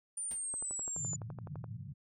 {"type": "exponential sweep", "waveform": "sine", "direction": "down", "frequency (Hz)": [9270, 6960], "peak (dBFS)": -36, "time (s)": [0.17, 1.16], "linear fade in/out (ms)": 5}
{"type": "noise with exponential decay", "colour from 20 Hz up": "pink", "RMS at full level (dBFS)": -48, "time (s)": [0.31, 0.43], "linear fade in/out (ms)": 1, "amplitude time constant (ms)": 26}
{"type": "click train", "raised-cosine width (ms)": 1, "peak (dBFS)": -33, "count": 14, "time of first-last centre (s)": [0.54, 1.642], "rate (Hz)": 11.8}
{"type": "band-pass noise", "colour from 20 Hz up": "white", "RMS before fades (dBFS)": -44, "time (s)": [0.96, 1.94], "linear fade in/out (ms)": 20, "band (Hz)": [100, 160], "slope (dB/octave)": 48}
{"effects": []}